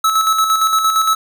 square tone with tremolo, 1300 Hz, E6, 24 cents flat, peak -11 dBFS, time 0.04-1.15 s, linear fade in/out 5 ms, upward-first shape square, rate 8.7 Hz, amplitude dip 45%, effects none

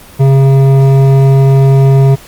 triangle tone with hard clipping, 135.7 Hz, C#3, 36 cents flat, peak -5 dBFS, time 0.19-2.16 s, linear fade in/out 20 ms, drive 15 dB, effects pink hiss -35 dBFS RMS until 2.27 s + Opus 32 kbps

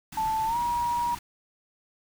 pink band-stop noise, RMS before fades -41 dBFS, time 0.12-1.19 s, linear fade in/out 5 ms, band 370 to 720 Hz, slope 96 dB/octave
sine tone with pitch glide, 880 to 954.1 Hz, A5 to A#5, 0 to +40 cents, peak -24 dBFS, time 0.17-1.15 s, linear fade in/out 5 ms, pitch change +140 cents, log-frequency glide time 0.45-0.57 s
effects none

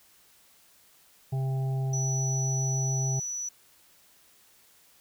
harmonic tone, 132.9 Hz, C3, 27 cents sharp, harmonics 1 / 3 / 5 / 6, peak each -26 / -42 / -45 / -44 dBFS, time 1.32-3.2 s, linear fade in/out 10 ms
sine tone, 5920 Hz, F#8, in tune, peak -31 dBFS, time 1.93-3.49 s, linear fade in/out 5 ms
effects white hiss -60 dBFS RMS until 5 s

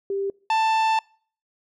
sine / 45% pulse tone pair in turn, 394.3 / 885.2 Hz, G4 / A5, +10 / +10 cents, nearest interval octave + major second, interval 1400 cents, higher second, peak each -23 / -18 dBFS, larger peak second, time 0.1-0.3 / 0.5-0.99 s, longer second, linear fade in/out 2 ms, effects noise-tail reverb RT60 0.5 s tail -26 dB re dry + low-pass 4000 Hz 12 dB/octave

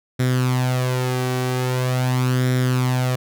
sawtooth tone with flanger, 127.1 Hz, C3, 50 cents flat, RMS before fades -20 dBFS, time 0.19-3.16 s, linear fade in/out 10 ms, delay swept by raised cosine 0.54 to 2.64 ms, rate 0.43 Hz, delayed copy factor +0.6, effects none

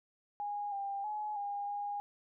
sine tone with pitch steps, 822 / 796 / 845 / 811 / 817 Hz, G#5 / G5 / G#5 / G#5 / G#5, -18 / +26 / +30 / -41 / -29 cents, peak -35 dBFS, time 0.4-2 s, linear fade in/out 0 ms, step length 320 ms, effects none

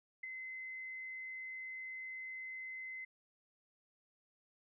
sine tone with ADSR envelope, 2052 Hz, C7, 34 cents flat, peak -38 dBFS, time 0.23-3.05 s, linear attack 8 ms, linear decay 8 ms, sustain -5 dB, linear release 8 ms, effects none

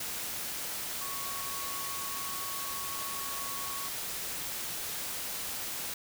sine tone in noise, 1111 Hz, C#6, 4 cents sharp, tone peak -41 dBFS, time 1.01-3.88 s, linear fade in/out 5 ms, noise white, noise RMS -37 dBFS, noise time 0-5.94 s, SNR -7 dB, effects none

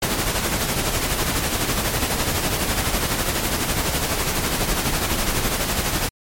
pink noise with tremolo, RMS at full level -20 dBFS, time 0.02-6.09 s, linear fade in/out 5 ms, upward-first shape sine, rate 12 Hz, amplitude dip 45%, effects MP3 64 kbps

